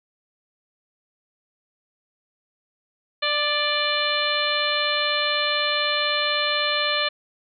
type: harmonic tone with a mistuned harmonic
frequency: 592 Hz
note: D5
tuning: 14 cents sharp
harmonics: 1 / 2 / 3 / 4 / 5 / 6 / 7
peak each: -28 / -28 / -28 / -28 / -28 / -28 / -28 dBFS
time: 3.22-7.09 s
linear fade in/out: 10 ms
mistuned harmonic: 3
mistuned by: -24 cents
effects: none